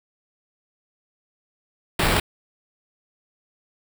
pink noise with sample-and-hold, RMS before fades -20 dBFS, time 1.99-2.2 s, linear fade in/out 5 ms, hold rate 6300 Hz, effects none

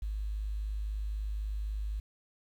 sine tone with quantisation, 51.91 Hz, G#1, in tune, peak -32 dBFS, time 0.02-2 s, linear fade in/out 5 ms, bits 10, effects none

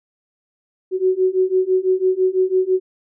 sine beating tone pair, 370 / 376 Hz, F#4 / F#4, 0 / +28 cents, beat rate 6 Hz, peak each -18 / -17 dBFS, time 0.91-2.8 s, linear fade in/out 50 ms, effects none

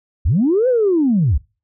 sine linear two-way sweep, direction up then down, 53.8 to 523.3 to 53.8 Hz, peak -11 dBFS, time 0.25-1.38 s, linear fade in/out 10 ms, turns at 0.68 s, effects noise-tail reverb RT60 0.3 s tail -24 dB re dry + tanh soft clip ceiling -7 dBFS

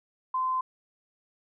sine tone, 1032 Hz, C6, 24 cents flat, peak -25 dBFS, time 0.34-0.61 s, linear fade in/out 5 ms, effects none

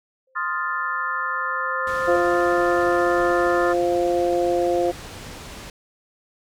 sine tone with exponential growth, 523.3 Hz, C5, in tune, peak -22 dBFS, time 0.27-2.16 s, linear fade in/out 5 ms, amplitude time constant 410 ms
sine chord, F dominant seventh, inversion second, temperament equal, 1046.5 / 1244.5 / 1396.9 / 1760 Hz, C6 / Eb6 / F6 / A6, 0 / 0 / 0 / 0 cents, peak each -28 dBFS, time 0.35-3.74 s, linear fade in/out 20 ms
pink low-pass noise, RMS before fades -38 dBFS, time 1.87-5.7 s, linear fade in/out 2 ms, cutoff 8400 Hz, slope 12 dB/octave
harmonic tone, 174.61 Hz, F3, in tune, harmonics 2 / 3 / 4, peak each -21 / -22 / -24 dBFS, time 2.07-4.92 s, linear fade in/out 20 ms
effects none

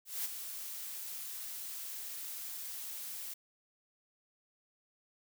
blue noise with ADSR envelope, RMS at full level -35 dBFS, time 0.05-3.34 s, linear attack 200 ms, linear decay 17 ms, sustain -8 dB, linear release 8 ms, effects none

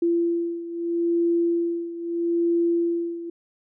sine beating tone pair, 340 / 340.78 Hz, F4 / F4, -46 / -42 cents, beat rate 0.78 Hz, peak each -22 / -26 dBFS, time 0.02-3.3 s, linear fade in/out 5 ms, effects none

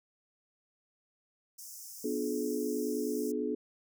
pink high-pass noise, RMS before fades -47 dBFS, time 1.58-3.32 s, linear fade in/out 10 ms, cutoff 5200 Hz, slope 96 dB/octave
sine chord, B diminished seventh, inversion none, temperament just, 246.9 / 296.3 / 355.6 / 426.7 Hz, B3 / D4 / F4 / Ab4, 0 / +15 / +31 / +47 cents, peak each -36 / -36 / -40 / -34 dBFS, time 2.04-3.55 s, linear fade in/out 5 ms
effects none

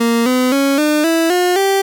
30% pulse tone with pitch steps, 232.4 / 253.4 / 276.4 / 301.4 / 328.7 / 358.4 / 390.8 Hz, A#3 / B3 / C#4 / D4 / E4 / F4 / G4, -5 / +45 / -5 / +45 / -5 / +45 / -5 cents, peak -9 dBFS, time 0-1.82 s, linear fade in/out 10 ms, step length 260 ms, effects none

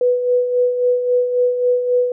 sine tone with tremolo, 493.9 Hz, B4, in tune, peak -11 dBFS, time 0.01-2.12 s, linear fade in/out 2 ms, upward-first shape sine, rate 3.7 Hz, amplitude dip 55%, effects none

